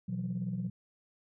sine chord, B suspended fourth, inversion none, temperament equal with one note detuned, 123.47 / 167.6 / 185 Hz, B2 / E3 / F#3, 0 / +29 / 0 cents, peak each -37 / -38 / -34 dBFS, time 0.08-0.7 s, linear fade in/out 10 ms, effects tanh soft clip ceiling -26 dBFS

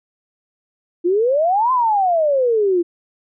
sine exponential two-way sweep, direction up then down, 335.8 to 1046.5 to 335.8 Hz, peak -13 dBFS, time 1.04-2.83 s, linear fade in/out 20 ms, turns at 1.72 s, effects none

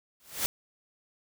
white noise with exponential growth, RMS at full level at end -25 dBFS, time 0.2-0.46 s, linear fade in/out 0 ms, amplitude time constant 55 ms, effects none

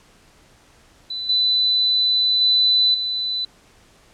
sine tone with level steps, 3997 Hz, B7, 20 cents sharp, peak -25 / -15 / -13 / -21 dBFS, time 1.1-3.45 s, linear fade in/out 5 ms, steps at 1.29 / 2.41 / 2.94 s, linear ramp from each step 5 ms, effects pink hiss -53 dBFS RMS until 4.13 s + low-pass 9000 Hz 12 dB/octave

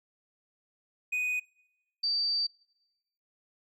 triangle / sine tone pair in turn, 2489 / 4638 Hz, D#7 / D8, 0 / -22 cents, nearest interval major seventh, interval 1078 cents, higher second, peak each -26 dBFS, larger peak neither, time 1.12-1.4 / 2.03-2.47 s, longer second, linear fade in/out 10 ms, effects noise-tail reverb RT60 1.0 s tail -25 dB re dry

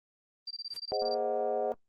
sine tone bursts, 4699 Hz, D8, in tune, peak -36 dBFS, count 12, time 0.47-1.146 s, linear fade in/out 5 ms, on 38 ms, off 20 ms
white noise with exponential growth, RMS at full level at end -43 dBFS, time 0.66-0.77 s, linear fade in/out 5 ms, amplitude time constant 23 ms
sine chord, Ab dominant seventh, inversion none, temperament equal, 415.3 / 523.3 / 622.3 / 740 Hz, Ab4 / C5 / Eb5 / Gb5, 0 / 0 / 0 / 0 cents, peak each -34 dBFS, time 0.92-1.72 s, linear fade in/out 0 ms
click train, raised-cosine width 1 ms, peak -34 dBFS, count 170, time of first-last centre 1.02-1.739 s, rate 235 Hz
effects noise-tail reverb RT60 0.1 s tail -20 dB re dry + Opus 32 kbps

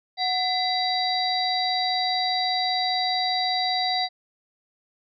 sine tone cluster, 738 / 2016 / 3900 / 4715 Hz, F#5 / B6 / B7 / D8, -5 / +35 / -23 / +6 cents, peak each -25 / -32 / -27 / -28 dBFS, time 0.17-4.09 s, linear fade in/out 50 ms, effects none

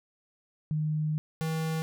sine / square tone pair in turn, 153.6 / 160.06 Hz, D#3 / D#3, -22 / +49 cents, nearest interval minor second, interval 71 cents, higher second, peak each -26 / -29 dBFS, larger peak first, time 0.71-1.18 / 1.41-1.82 s, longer first, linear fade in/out 0 ms, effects none

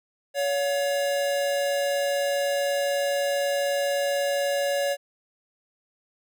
square tone pair together, 564 / 713.3 Hz, C#5 / F5, +30 / +36 cents, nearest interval major third, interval 406 cents, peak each -24 / -33 dBFS, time 0.34-4.97 s, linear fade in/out 50 ms, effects none

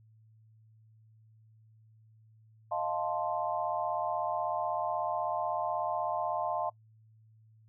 sine chord, F dominant seventh, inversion third, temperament equal, 622.3 / 698.5 / 880 / 1046.5 Hz, Eb5 / F5 / A5 / C6, 0 / 0 / 0 / 0 cents, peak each -36 / -34 / -36 / -37 dBFS, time 2.71-6.7 s, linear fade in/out 10 ms, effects noise-tail reverb RT60 0.1 s tail -23 dB re dry + added 110 Hz sine -58 dBFS peak until 7.68 s

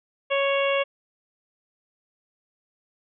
harmonic tone, 554.4 Hz, C#5, in tune, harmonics 1 / 2 / 3 / 4 / 5 / 6, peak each -22 / -29 / -35 / -30 / -29 / -35 dBFS, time 0.3-0.84 s, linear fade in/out 20 ms, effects none

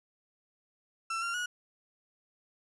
35% pulse tone with pitch steps, 1341 / 1382 / 1456 Hz, E6 / F6 / F#6, +29 / -19 / -28 cents, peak -30 dBFS, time 1.1-1.46 s, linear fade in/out 5 ms, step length 120 ms, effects resampled to 22050 Hz + 12-bit

